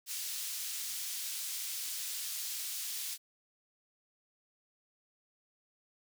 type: high-pass noise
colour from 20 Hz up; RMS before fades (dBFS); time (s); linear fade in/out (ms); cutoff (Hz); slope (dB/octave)
pink; -39; 0.06-3.18; 50; 4300; 12
effects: none